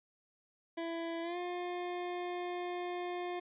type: tone with pitch glide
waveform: 25% pulse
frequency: 333.1 to 355 Hz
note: E4 to F4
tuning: +18 to +28 cents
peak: -33 dBFS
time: 0.77-3.4 s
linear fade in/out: 10 ms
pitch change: +110 cents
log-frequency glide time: 1.22-1.37 s
effects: resampled to 8000 Hz